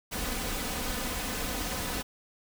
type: noise with comb filter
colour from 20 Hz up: pink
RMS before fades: -33 dBFS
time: 0.11-2.03 s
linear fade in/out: 20 ms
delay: 4 ms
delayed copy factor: +0.55
effects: none